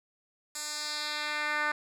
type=tone with band-pass filter sweep; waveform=10% pulse; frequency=299.3 Hz; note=D4; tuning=33 cents sharp; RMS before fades=-33 dBFS; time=0.55-1.72 s; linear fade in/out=5 ms; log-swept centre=7700 to 1600 Hz; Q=1.6; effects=none